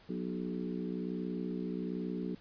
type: harmonic tone with a mistuned harmonic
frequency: 61.2 Hz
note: B1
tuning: 15 cents flat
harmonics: 3 / 4 / 5 / 6 / 7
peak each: -38 / -40 / -42 / -44 / -45 dBFS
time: 0.09-2.35 s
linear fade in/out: 5 ms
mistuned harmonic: 6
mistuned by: +28 cents
effects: pink hiss -60 dBFS RMS until 2.4 s + resampled to 11025 Hz